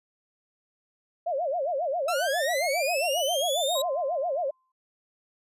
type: tone with vibrato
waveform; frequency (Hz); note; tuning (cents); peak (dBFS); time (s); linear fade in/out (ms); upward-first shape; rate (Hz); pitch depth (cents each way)
sine; 618; D#5; -12; -25; 1.26-4.51; 10; sine; 7.4; 270
type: linear sweep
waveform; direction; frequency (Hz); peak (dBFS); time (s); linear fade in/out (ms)
sawtooth; up; 1300 to 3850; -25; 2.08-3.82; 5
type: tone with exponential decay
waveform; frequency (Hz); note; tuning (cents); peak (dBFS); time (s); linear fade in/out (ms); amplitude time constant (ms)
sine; 1038; C6; -14; -33; 3.75-4.72; 5; 210
effects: resampled to 32000 Hz